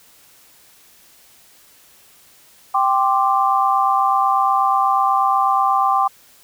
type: chord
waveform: sine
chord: G suspended fourth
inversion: none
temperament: equal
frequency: 784 / 1046.5 / 1174.7 Hz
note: G5 / C6 / D6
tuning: 0 / 0 / 0 cents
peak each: -17 / -19 / -18 dBFS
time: 2.74-6.08 s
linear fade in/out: 10 ms
effects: white hiss -50 dBFS RMS until 6.43 s